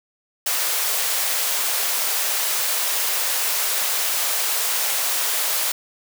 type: high-pass noise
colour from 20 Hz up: white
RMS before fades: -22 dBFS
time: 0.46-5.72 s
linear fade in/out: 5 ms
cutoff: 470 Hz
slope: 24 dB/octave
effects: none